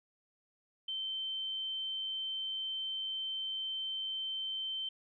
sine tone, 3101 Hz, G7, 19 cents flat, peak -35 dBFS, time 0.88-4.89 s, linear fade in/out 5 ms, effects none

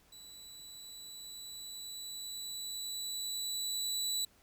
25% pulse tone with level ramp, 3951 Hz, B7, in tune, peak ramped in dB -47 to -28 dBFS, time 0.12-4.25 s, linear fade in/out 5 ms, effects pink hiss -66 dBFS RMS until 4.42 s

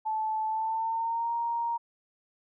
sine tone with pitch glide, 872 to 934.6 Hz, A5 to A#5, -16 to +4 cents, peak -27 dBFS, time 0.05-1.78 s, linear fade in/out 20 ms, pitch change +120 cents, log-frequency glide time 0.46-1.32 s, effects none

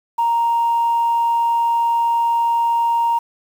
sine tone, 932.3 Hz, A#5, in tune, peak -13 dBFS, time 0.18-3.19 s, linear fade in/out 10 ms, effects tanh soft clip ceiling -10 dBFS + 7-bit

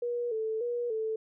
sine tone with vibrato, 459.9 Hz, A#4, 23 cents flat, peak -29 dBFS, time 0.02-1.16 s, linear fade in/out 5 ms, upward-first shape square, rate 1.7 Hz, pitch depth 76 cents each way, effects none

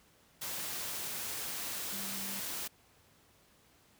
sine tone in noise, 196.3 Hz, G3, 3 cents sharp, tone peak -46 dBFS, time 1.92-2.4 s, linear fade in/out 10 ms, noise white, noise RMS -39 dBFS, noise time 0.41-2.68 s, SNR -10 dB, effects pink hiss -65 dBFS RMS until 3.99 s + high-pass 60 Hz 12 dB/octave

